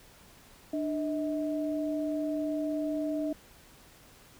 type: tone pair together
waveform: sine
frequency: 298.6 / 636.9 Hz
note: D4 / D#5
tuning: +29 / +40 cents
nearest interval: octave + minor second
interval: 1311 cents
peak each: -30 / -34 dBFS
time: 0.73-3.33 s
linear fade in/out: 5 ms
effects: pink hiss -56 dBFS RMS until 4.39 s